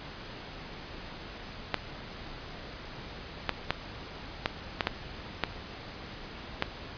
clicks, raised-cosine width 0.3 ms, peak -9 dBFS, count 8, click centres 1.743 / 3.493 / 3.706 / 4.459 / 4.808 / 4.871 / 5.437 / 6.624 s, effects pink hiss -43 dBFS RMS until 6.97 s + resampled to 11025 Hz

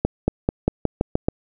accelerating click train, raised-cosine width 2 ms, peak -4 dBFS, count 8, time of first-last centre 0.05-1.285 s, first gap 230 ms, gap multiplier 0.91, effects none

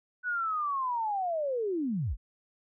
sine linear sweep, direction down, 1496 to 30.7 Hz, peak -28 dBFS, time 0.23-2.17 s, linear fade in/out 50 ms, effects none

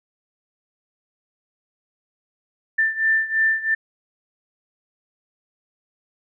sine beating tone pair, 1778 / 1781 Hz, A6 / A6, +18 / +21 cents, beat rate 3 Hz, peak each -19 / -22 dBFS, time 2.78-3.75 s, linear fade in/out 10 ms, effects none

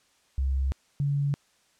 sine tone pair in turn, 67 / 141.97 Hz, C2 / C#3, +42 / +42 cents, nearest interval octave + minor second, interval 1300 cents, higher second, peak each -23 dBFS, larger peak neither, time 0.38-0.72 / 1-1.34 s, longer neither, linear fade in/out 0 ms, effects white hiss -65 dBFS RMS until 1.79 s + low-pass 8000 Hz 12 dB/octave

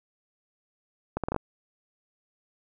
accelerating click train, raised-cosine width 1 ms, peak -14 dBFS, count 6, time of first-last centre 1.17-1.363 s, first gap 67 ms, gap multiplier 0.72, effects none

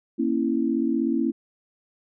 sine chord, A# diminished, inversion none, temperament equal with one note detuned, 233.1 / 273.5 / 329.6 Hz, A#3 / C#4 / E4, 0 / -23 / 0 cents, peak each -25 dBFS, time 0.18-1.32 s, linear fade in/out 20 ms, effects none

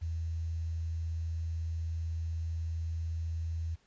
sine tone with quantisation, 82 Hz, E2, 9 cents flat, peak -32 dBFS, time 0.01-3.76 s, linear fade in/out 20 ms, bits 10, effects pink hiss -69 dBFS RMS until 3.86 s + resampled to 16000 Hz

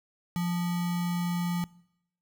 sine tone with sample-and-hold, 174.61 Hz, F3, in tune, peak -26 dBFS, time 0.36-1.64 s, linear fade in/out 0 ms, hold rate 1050 Hz, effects noise-tail reverb RT60 0.8 s tail -23 dB re dry

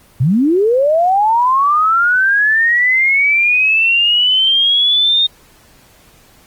sine linear sweep, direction up, 111.5 to 3692 Hz, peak -9 dBFS, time 0.2-5.27 s, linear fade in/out 10 ms, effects pink hiss -47 dBFS RMS until 6.46 s + Opus 24 kbps

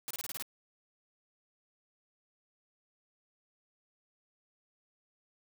white noise bursts, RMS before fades -39 dBFS, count 7, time 0.08-0.424 s, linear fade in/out 0 ms, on 26 ms, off 27 ms, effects none

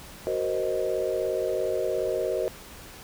sine chord, C half-diminished seventh, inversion second, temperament equal with one note detuned, 374.7 / 466.2 / 523.3 / 622.3 Hz, Gb4 / Bb4 / C5 / Eb5, +22 / 0 / 0 / 0 cents, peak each -30 dBFS, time 0.27-2.48 s, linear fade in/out 0 ms, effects pink hiss -45 dBFS RMS until 3.03 s

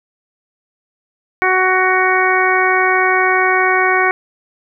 harmonic tone, 372.3 Hz, F#4, 11 cents sharp, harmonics 1 / 2 / 3 / 4 / 5 / 6, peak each -18 / -18 / -18 / -18 / -18 / -18 dBFS, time 1.42-4.11 s, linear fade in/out 0 ms, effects none

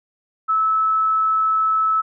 sine tone, 1303 Hz, E6, 20 cents flat, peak -15 dBFS, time 0.48-2.02 s, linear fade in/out 20 ms, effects none

